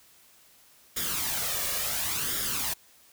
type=noise with flanger; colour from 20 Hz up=white; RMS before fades=-30 dBFS; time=0.96-2.74 s; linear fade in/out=10 ms; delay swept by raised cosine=0.57 to 1.77 ms; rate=0.71 Hz; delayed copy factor=+0.6; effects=white hiss -58 dBFS RMS until 3.12 s